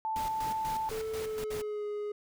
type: tone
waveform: sine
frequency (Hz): 880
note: A5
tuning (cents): 0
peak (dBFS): -30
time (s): 0.05-0.89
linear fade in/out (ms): 0
type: noise with tremolo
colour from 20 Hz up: pink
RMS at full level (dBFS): -42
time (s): 0.16-1.44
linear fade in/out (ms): 0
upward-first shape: square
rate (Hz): 4.1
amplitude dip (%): 65
type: tone with pitch glide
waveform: triangle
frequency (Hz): 440 to 416.3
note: A4 to G#4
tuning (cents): 0 to +4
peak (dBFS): -31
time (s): 0.91-2.12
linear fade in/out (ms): 5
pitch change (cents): -96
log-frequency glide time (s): 1.15-1.85
type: noise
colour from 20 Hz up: pink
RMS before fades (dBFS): -42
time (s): 1.5-1.62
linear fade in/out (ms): 10
effects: none